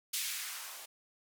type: noise with band-pass filter sweep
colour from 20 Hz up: violet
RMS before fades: -40 dBFS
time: 0.13-0.86 s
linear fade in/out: 10 ms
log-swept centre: 3100 to 580 Hz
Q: 1.2
effects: none